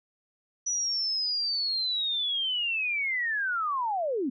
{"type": "linear sweep", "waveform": "sine", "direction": "down", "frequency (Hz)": [5920, 233.9], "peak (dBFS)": -26, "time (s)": [0.66, 4.3], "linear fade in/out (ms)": 10, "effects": []}